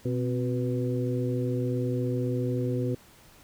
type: harmonic tone with a mistuned harmonic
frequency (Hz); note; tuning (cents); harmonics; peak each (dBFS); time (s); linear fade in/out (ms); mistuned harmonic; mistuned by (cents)
123.4; B2; -1; 1 / 2 / 3 / 4; -28 / -31 / -33 / -34; 0.05-2.95; 5; 2; +74
effects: pink hiss -55 dBFS RMS until 3.43 s